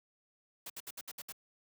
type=noise bursts; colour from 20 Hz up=white; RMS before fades=-44 dBFS; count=7; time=0.66-1.323 s; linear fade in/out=5 ms; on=39 ms; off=65 ms; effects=high-pass 100 Hz 12 dB/octave